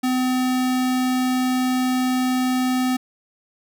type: tone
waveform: square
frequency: 254.8 Hz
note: C4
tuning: 46 cents flat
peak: -19 dBFS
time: 0.03-2.97 s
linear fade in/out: 10 ms
effects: none